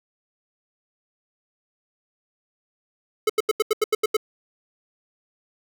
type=tone bursts; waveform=square; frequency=431.4 Hz; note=A4; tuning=34 cents flat; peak=-17 dBFS; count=9; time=3.27-4.168 s; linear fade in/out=5 ms; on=26 ms; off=83 ms; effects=none